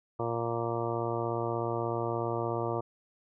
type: harmonic tone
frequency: 116.7 Hz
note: A#2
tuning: 2 cents sharp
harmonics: 1 / 2 / 3 / 4 / 5 / 6 / 7 / 8 / 9 / 10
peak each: -36 / -43 / -35 / -36 / -38 / -38 / -46 / -39 / -48 / -40 dBFS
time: 0.19-2.81 s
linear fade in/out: 10 ms
effects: none